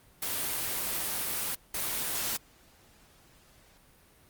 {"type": "noise bursts at uneven times", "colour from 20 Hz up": "white", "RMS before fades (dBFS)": -32, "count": 2, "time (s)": [[0.22, 1.55], [1.74, 2.37]], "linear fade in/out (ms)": 5, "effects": ["pink hiss -60 dBFS RMS until 4.29 s", "Opus 32 kbps"]}